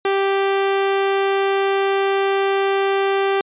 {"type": "tone", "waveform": "sawtooth", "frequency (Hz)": 392, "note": "G4", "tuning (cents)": 0, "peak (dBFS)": -12, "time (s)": [0.05, 3.41], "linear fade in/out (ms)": 2, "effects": ["resampled to 8000 Hz"]}